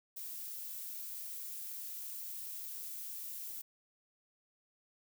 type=noise; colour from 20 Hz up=violet; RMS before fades=-44 dBFS; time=0.16-3.62 s; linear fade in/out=10 ms; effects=none